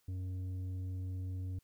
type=tone with tanh clipping; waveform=triangle; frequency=92.5 Hz; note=F#2; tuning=in tune; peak=-38 dBFS; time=0.08-1.59 s; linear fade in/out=5 ms; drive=11 dB; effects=white hiss -75 dBFS RMS until 1.63 s